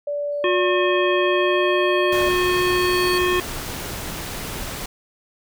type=tone with pitch glide; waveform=sine; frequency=580 to 593.9 Hz; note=D5 to D5; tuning=-22 to +19 cents; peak=-22 dBFS; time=0.07-2.29 s; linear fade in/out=5 ms; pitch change=+41 cents; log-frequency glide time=1.17-1.65 s
type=tone with exponential growth; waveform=40% pulse; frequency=4435 Hz; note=C#8; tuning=in tune; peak=-25 dBFS; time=0.32-3.18 s; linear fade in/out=0 ms; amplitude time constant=620 ms
type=harmonic tone; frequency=360.7 Hz; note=F#4; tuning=44 cents flat; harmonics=1 / 3 / 5 / 7 / 9; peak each=-19 / -24 / -26 / -27 / -29 dBFS; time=0.44-3.4 s; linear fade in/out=2 ms
type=noise; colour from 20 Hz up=pink; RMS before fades=-30 dBFS; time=2.12-4.86 s; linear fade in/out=5 ms
effects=none